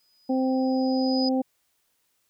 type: tone with exponential growth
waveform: sine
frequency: 4978 Hz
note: D#8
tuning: in tune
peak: -26 dBFS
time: 0-1.29 s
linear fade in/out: 5 ms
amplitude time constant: 280 ms
type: harmonic tone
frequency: 260.6 Hz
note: C4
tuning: 7 cents flat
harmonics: 1 / 2 / 3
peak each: -22 / -28 / -32 dBFS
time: 0.29-1.42 s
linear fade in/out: 10 ms
effects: white hiss -71 dBFS RMS until 2.29 s

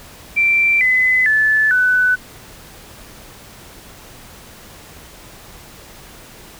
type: tone with pitch steps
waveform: sine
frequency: 2349 / 2021 / 1739.5 / 1497 Hz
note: D7 / B6 / A6 / F#6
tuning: 0 / +39 / -20 / +20 cents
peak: -11 dBFS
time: 0.36-2.16 s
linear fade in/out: 20 ms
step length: 450 ms
effects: pink hiss -40 dBFS RMS until 6.59 s

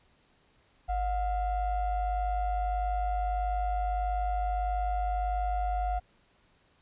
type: ring-modulated tone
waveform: triangle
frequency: 336.2 Hz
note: E4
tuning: 34 cents sharp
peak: -22 dBFS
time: 0.88-6 s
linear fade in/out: 20 ms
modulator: 387 Hz
effects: pink hiss -66 dBFS RMS until 6.81 s + resampled to 8000 Hz

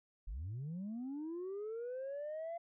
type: linear sweep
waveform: sine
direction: up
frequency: 38.89 to 687 Hz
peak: -38 dBFS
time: 0.27-2.58 s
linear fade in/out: 10 ms
effects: tanh soft clip ceiling -38 dBFS

